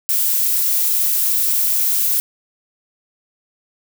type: noise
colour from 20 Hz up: violet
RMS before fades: -17 dBFS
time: 0.09-2.2 s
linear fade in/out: 0 ms
effects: none